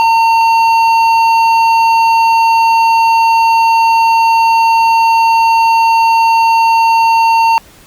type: tone with hard clipping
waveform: sine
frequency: 910 Hz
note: A#5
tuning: 42 cents flat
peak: -8 dBFS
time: 0-7.58 s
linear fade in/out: 0 ms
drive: 9 dB
effects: pink hiss -41 dBFS RMS until 7.86 s + Opus 48 kbps